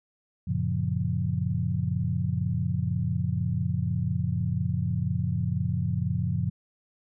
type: chord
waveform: sine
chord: Gb major seventh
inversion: none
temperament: equal with one note detuned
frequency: 92.5 / 114.47 / 138.59 / 174.61 Hz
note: Gb2 / Bb2 / Db3 / F3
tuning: 0 / -31 / 0 / 0 cents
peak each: -30 dBFS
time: 0.47-6.5 s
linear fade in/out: 10 ms
effects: none